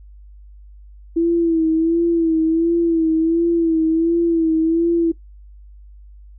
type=tone with vibrato; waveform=sine; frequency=329.6 Hz; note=E4; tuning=in tune; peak=-13 dBFS; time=1.16-5.12 s; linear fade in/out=10 ms; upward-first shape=sine; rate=1.4 Hz; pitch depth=53 cents each way; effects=noise-tail reverb RT60 0.1 s tail -17 dB re dry + added 50 Hz sine -39 dBFS peak until 6.38 s